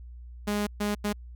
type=tone bursts at uneven times; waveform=sawtooth; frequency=206.9 Hz; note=G#3; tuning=6 cents flat; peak=-22 dBFS; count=3; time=0.47-0.67 / 0.8-0.95 / 1.04-1.13 s; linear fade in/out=10 ms; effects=added 60 Hz sine -41 dBFS peak until 1.35 s